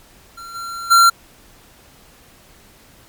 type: tone with level steps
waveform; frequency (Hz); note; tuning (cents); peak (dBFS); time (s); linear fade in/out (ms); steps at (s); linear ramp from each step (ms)
square; 1370; F6; -34; -33 / -27 / -8; 0.37-1.1; 10; 0.54 / 0.9; 20
effects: pink hiss -48 dBFS RMS until 3.08 s + MP3 96 kbps